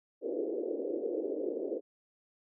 pink band-pass noise, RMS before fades -35 dBFS, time 0.21-1.81 s, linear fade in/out 50 ms, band 310 to 520 Hz, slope 48 dB/octave, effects none

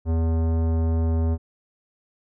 sine tone with tanh clipping, 81.7 Hz, E2, 15 cents flat, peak -21 dBFS, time 0.05-1.38 s, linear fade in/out 50 ms, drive 17 dB, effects none

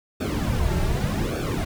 brown noise with flanger, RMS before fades -24 dBFS, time 0.2-1.65 s, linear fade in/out 10 ms, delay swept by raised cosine 1 to 4.1 ms, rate 0.85 Hz, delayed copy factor -0.8, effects none

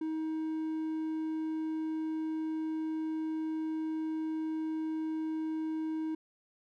triangle tone, 316.1 Hz, D#4, 27 cents sharp, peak -30 dBFS, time 0.01-6.15 s, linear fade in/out 5 ms, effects none

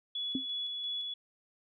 sine tone with tremolo, 3399 Hz, G#7, 39 cents sharp, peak -33 dBFS, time 0.15-1.14 s, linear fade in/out 5 ms, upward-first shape square, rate 2.9 Hz, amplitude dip 25%
sine tone with exponential decay, 262.8 Hz, C4, 8 cents sharp, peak -26 dBFS, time 0.35-0.46 s, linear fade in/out 2 ms, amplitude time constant 23 ms
effects none

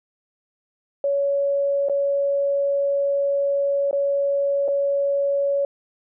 sine tone with dropouts, 561 Hz, C#5, 21 cents sharp, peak -18 dBFS, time 1.04-5.65 s, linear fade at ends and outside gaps 2 ms, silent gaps 1.886-1.896 / 3.911-3.929 / 4.68-4.684 s, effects none

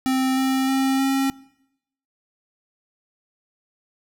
square tone with pitch steps, 261.6 / 264.3 / 267.1 / 269.9 Hz, C4 / C4 / C4 / C#4, 0 / +18 / +36 / -46 cents, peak -19 dBFS, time 0.06-1.3 s, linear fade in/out 0 ms, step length 310 ms, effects noise-tail reverb RT60 0.8 s tail -22 dB re dry

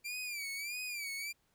sawtooth tone with vibrato, 2349 Hz, D7, in tune, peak -35 dBFS, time 0.04-1.33 s, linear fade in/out 20 ms, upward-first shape sine, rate 1.6 Hz, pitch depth 110 cents each way, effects pink hiss -75 dBFS RMS until 1.54 s

